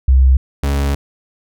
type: tone pair in turn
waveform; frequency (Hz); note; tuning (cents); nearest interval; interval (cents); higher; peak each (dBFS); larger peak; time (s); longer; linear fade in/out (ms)
sine / 40% pulse; 65.41 / 70.02; C2 / C#2; 0 / +18; minor second; 118; second; -6 / -13; first; 0.08-0.37 / 0.63-0.95; second; 5
effects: none